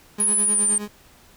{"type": "tone with tremolo", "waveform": "30% pulse", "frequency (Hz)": 207.7, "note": "G#3", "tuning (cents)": 0, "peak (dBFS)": -25, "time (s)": [0.18, 0.88], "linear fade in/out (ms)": 5, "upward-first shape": "sine", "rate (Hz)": 9.6, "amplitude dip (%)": 70}
{"type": "linear sweep", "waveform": "sine", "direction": "down", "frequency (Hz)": [10480, 8800], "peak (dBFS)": -17, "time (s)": [0.2, 0.78], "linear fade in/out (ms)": 2}
{"effects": ["pink hiss -52 dBFS RMS until 1.36 s"]}